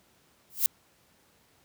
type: noise with exponential growth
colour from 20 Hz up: violet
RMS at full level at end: -19 dBFS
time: 0.5-0.66 s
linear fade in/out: 1 ms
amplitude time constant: 33 ms
effects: pink hiss -64 dBFS RMS until 1.64 s + high-pass 80 Hz 12 dB/octave